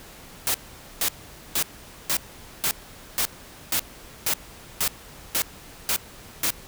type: noise bursts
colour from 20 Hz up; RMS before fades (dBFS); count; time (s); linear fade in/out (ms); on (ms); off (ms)
white; -23; 12; 0.47-6.504; 0; 72; 470
effects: pink hiss -45 dBFS RMS until 6.67 s